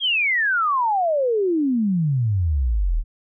sine exponential sweep, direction down, 3322 to 35.31 Hz, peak -17 dBFS, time 0-3.04 s, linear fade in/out 50 ms, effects none

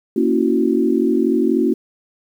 sine chord, F# dominant seventh, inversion first, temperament equal, 233.1 / 277.2 / 329.6 / 370 Hz, A#3 / C#4 / E4 / F#4, 0 / 0 / 0 / 0 cents, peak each -19 dBFS, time 0.16-1.74 s, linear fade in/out 5 ms, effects 8-bit

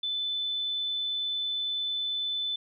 sine tone, 3511 Hz, A7, 4 cents flat, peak -28 dBFS, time 0.03-2.56 s, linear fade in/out 5 ms, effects none

